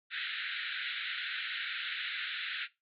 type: band-pass noise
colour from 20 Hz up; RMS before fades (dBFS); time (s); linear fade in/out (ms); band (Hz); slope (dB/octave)
pink; -38; 0.1-2.68; 50; 1400 to 4000; 96
effects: noise-tail reverb RT60 0.2 s tail -17 dB re dry